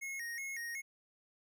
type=tone with vibrato; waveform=square; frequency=2013 Hz; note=B6; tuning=33 cents sharp; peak=-40 dBFS; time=0.01-0.82 s; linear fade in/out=20 ms; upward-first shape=square; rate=2.7 Hz; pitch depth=130 cents each way; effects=none